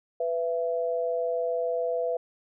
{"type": "tone pair together", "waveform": "sine", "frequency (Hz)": [496.9, 670], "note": ["B4", "E5"], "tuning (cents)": [11, 28], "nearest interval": "perfect fourth", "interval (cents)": 517, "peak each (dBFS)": [-27, -29], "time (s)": [0.2, 2.17], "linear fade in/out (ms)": 5, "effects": []}